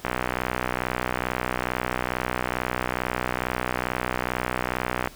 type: click train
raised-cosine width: 0.5 ms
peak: -9 dBFS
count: 314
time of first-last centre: 0.05-5.074 s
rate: 62.3 Hz
effects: pink hiss -47 dBFS RMS until 5.15 s